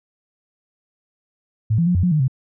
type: tone with pitch steps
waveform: sine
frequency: 109.3 / 168.6 / 177.8 / 89.5 / 178.5 / 152.8 / 131.5 Hz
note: A2 / E3 / F3 / F2 / F3 / D#3 / C3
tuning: -11 / +39 / +31 / +43 / +38 / -31 / +9 cents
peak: -14 dBFS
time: 1.7-2.281 s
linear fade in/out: 10 ms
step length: 83 ms
effects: none